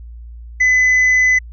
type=tone; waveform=triangle; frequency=2011 Hz; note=B6; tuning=31 cents sharp; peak=-8 dBFS; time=0.6-1.39 s; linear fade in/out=10 ms; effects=added 58 Hz sine -31 dBFS peak until 1.52 s + resampled to 16000 Hz